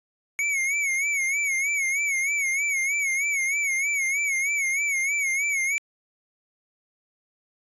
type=tone with vibrato; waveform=square; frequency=2217 Hz; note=C#7; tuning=in tune; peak=-23 dBFS; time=0.39-5.78 s; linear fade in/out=0 ms; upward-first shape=sine; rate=3.2 Hz; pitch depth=92 cents each way; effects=resampled to 24000 Hz